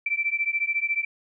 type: beating tone pair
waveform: sine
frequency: 2328 / 2342 Hz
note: D7 / D7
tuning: -16 / -5 cents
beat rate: 14 Hz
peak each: -26 dBFS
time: 0.06-1.05 s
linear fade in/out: 5 ms
effects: none